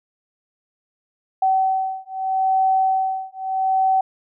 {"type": "beating tone pair", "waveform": "sine", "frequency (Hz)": [762, 762.79], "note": ["G5", "G5"], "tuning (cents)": [-49, -47], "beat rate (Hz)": 0.79, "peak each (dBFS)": [-20, -20], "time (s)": [1.42, 4.01], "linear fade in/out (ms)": 5, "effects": []}